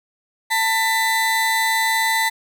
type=tone pair together; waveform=35% pulse; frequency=895 / 1994.2 Hz; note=A5 / B6; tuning=+29 / +16 cents; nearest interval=octave + major second; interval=1387 cents; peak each=-18 / -18 dBFS; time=0.5-2.3 s; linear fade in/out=20 ms; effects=none